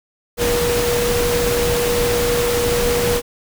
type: tone in noise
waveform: sine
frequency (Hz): 480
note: B4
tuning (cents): -49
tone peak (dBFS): -17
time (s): 0.37-3.22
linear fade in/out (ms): 50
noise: pink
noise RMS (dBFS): -21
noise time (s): 0.37-3.22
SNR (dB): +1
effects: none